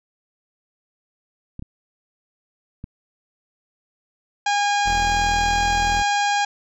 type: clicks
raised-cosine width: 5 ms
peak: -20 dBFS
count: 3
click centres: 1.594 / 1.624 / 2.841 s
type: harmonic tone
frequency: 816 Hz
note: G#5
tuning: 31 cents flat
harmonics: 1 / 2 / 3 / 4 / 5 / 6 / 7 / 8 / 9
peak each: -19 / -25 / -29 / -31 / -33 / -35 / -36 / -37 / -38 dBFS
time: 4.46-6.45 s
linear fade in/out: 5 ms
type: tone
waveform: 30% pulse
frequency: 41.2 Hz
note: E1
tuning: in tune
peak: -23 dBFS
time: 4.85-6.03 s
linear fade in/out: 20 ms
effects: none